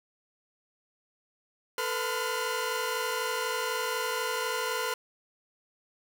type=tone cluster; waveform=sawtooth; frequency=445.9 / 498 / 1020 / 1421 Hz; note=A4 / B4 / C6 / F6; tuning=+23 / +14 / -44 / +30 cents; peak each=-31 dBFS; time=1.78-4.94 s; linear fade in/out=2 ms; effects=none